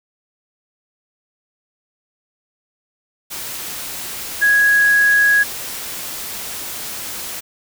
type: tone in noise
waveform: sine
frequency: 1661.2 Hz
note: G#6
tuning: in tune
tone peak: -10 dBFS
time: 4.41-5.44 s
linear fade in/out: 20 ms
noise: white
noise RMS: -28 dBFS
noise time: 3.3-7.41 s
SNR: +15 dB
effects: none